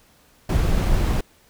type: noise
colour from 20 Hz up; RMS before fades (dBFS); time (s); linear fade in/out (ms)
brown; -19; 0.49-1.21; 5
effects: pink hiss -56 dBFS RMS until 1.49 s